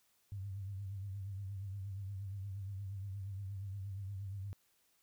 sine tone with vibrato, 98 Hz, G2, in tune, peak -40 dBFS, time 0.32-4.53 s, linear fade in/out 0 ms, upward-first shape triangle, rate 8.5 Hz, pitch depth 84 cents each way, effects white hiss -74 dBFS RMS until 5.02 s

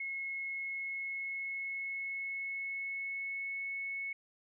sine tone with pitch glide, 2175 to 2202 Hz, C#7 to C#7, -33 to -12 cents, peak -36 dBFS, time 0-4.13 s, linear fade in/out 5 ms, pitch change +21 cents, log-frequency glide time 0.51-3.64 s, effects none

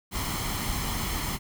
pink noise with comb filter, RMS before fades -30 dBFS, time 0.11-1.39 s, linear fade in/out 50 ms, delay 0.95 ms, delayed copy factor +0.55, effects none

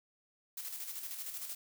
blue noise with tremolo, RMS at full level -41 dBFS, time 0.57-1.55 s, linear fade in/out 5 ms, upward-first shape square, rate 13 Hz, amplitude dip 45%, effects none

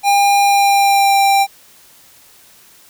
square tone with pitch glide, 804 to 790.2 Hz, G5 to G5, +44 to +14 cents, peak -10 dBFS, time 0.03-1.47 s, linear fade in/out 50 ms, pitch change -30 cents, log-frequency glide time 0.4-1.2 s, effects white hiss -46 dBFS RMS until 2.89 s

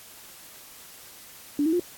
sine tone with pitch steps, 290.1 / 320 / 353.1 Hz, D4 / D#4 / F4, -21 / +49 / +19 cents, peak -20 dBFS, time 1.59-1.797 s, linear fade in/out 2 ms, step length 69 ms, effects white hiss -47 dBFS RMS until 1.97 s + AAC 64 kbps

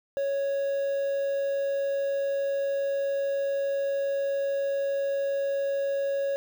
triangle tone with quantisation, 554.4 Hz, C#5, in tune, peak -23 dBFS, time 0.17-6.36 s, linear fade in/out 0 ms, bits 8, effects none

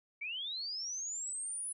sine linear sweep, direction up, 2222 to 10160 Hz, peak -37 dBFS, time 0.21-1.73 s, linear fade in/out 10 ms, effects none

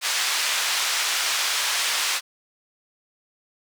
white band-pass noise, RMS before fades -24 dBFS, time 0.01-2.21 s, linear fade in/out 50 ms, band 1000 to 5700 Hz, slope 12 dB/octave, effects none

